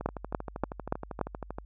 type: two click trains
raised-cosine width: 1 ms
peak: -13 / -22 dBFS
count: 5 / 21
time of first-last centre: 0.06-1.213 / 0.01-1.585 s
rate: 3.47 / 12.7 Hz
effects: added 50 Hz sine -46 dBFS peak until 1.65 s